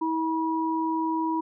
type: tone pair together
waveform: sine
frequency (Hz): 322.2 / 967.7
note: E4 / B5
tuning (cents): -39 / -36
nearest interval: octave + perfect fifth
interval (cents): 1903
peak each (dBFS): -26 / -27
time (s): 0.01-1.41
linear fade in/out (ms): 10
effects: none